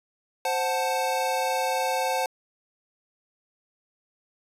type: chord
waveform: square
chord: F# diminished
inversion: second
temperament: equal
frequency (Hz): 523.3 / 740 / 880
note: C5 / F#5 / A5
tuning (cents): 0 / 0 / 0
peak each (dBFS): -29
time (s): 0.45-2.26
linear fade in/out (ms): 2
effects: resampled to 32000 Hz